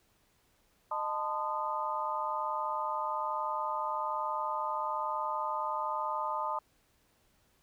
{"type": "harmonic tone with a mistuned harmonic", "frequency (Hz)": 205.1, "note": "G#3", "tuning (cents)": -21, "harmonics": [3, 4, 5, 6], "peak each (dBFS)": [-40, -35, -36, -37], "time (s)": [0.91, 6.59], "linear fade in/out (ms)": 5, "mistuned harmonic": 4, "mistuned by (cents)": 130, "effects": ["pink hiss -70 dBFS RMS until 7.62 s"]}